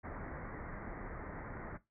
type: low-pass noise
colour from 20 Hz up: pink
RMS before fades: -45 dBFS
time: 0.03-1.78 s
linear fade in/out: 20 ms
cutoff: 2100 Hz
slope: 96 dB/octave
effects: noise-tail reverb RT60 0.2 s tail -17 dB re dry